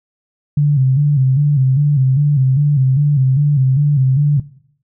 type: tone with vibrato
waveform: sine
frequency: 138.59 Hz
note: C#3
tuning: in tune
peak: -9 dBFS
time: 0.57-4.4 s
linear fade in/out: 5 ms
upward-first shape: square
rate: 2.5 Hz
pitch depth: 93 cents each way
effects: noise-tail reverb RT60 0.7 s tail -20 dB re dry